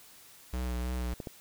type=tone with vibrato; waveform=square; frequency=61.74 Hz; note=B1; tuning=in tune; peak=-32 dBFS; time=0.53-1.14 s; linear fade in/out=5 ms; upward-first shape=sine; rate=3.1 Hz; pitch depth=29 cents each way
type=clicks; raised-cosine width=2 ms; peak=-24 / -24 dBFS; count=2; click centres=1.202 / 1.272 s
effects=white hiss -55 dBFS RMS until 1.4 s